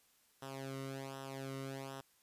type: tone with flanger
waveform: sawtooth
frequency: 135 Hz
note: C#3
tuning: 45 cents flat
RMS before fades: -45 dBFS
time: 0.42-2.01 s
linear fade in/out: 5 ms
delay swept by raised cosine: 0.44 to 1.21 ms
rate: 1.3 Hz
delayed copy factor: -0.8
effects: white hiss -71 dBFS RMS until 2.22 s + resampled to 32000 Hz